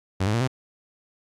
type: tone with pitch steps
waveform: sawtooth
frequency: 95.1 / 105.52 / 117.08 / 129.91 Hz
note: F#2 / G#2 / A#2 / C3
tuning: +48 / +28 / +8 / -12 cents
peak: -17 dBFS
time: 0.2-0.476 s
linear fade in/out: 10 ms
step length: 69 ms
effects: low-pass 8000 Hz 12 dB/octave + AAC 64 kbps